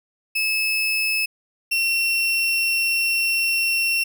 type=tone pair in turn; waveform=35% pulse; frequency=2600 / 2721 Hz; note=E7 / F7; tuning=-24 / -46 cents; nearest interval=minor second; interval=78 cents; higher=second; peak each=-18 / -17 dBFS; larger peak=second; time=0.35-1.26 / 1.71-4.04 s; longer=second; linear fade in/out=10 ms; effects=none